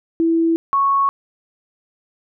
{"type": "tone pair in turn", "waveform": "sine", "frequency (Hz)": [329.9, 1105.5], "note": ["E4", "C#6"], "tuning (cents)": [1, -5], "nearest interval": "octave + major sixth", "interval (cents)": 2094, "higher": "second", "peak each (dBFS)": -13, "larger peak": "neither", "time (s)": [[0.2, 0.56], [0.73, 1.09]], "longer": "neither", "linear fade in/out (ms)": 0, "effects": []}